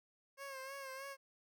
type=tone with vibrato; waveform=15% pulse; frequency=540 Hz; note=C#5; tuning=45 cents flat; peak=-39 dBFS; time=0.37-1.17 s; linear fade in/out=50 ms; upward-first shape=sine; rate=3.2 Hz; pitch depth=50 cents each way; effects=none